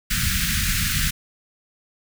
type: band-stop noise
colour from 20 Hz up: pink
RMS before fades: -22 dBFS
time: 0.1-1.11 s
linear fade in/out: 10 ms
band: 220 to 1400 Hz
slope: 48 dB/octave
effects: none